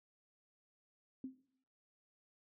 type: tone with exponential decay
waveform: sine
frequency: 261.6 Hz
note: C4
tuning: in tune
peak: -38 dBFS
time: 1.24-1.42 s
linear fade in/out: 2 ms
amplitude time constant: 38 ms
effects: noise-tail reverb RT60 0.7 s tail -18 dB re dry